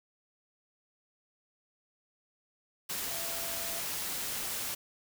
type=tone in noise; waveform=sine; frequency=671 Hz; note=E5; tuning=31 cents sharp; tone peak=-45 dBFS; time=3.1-3.8 s; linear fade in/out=10 ms; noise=white; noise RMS=-36 dBFS; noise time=2.89-4.75 s; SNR=-12 dB; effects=none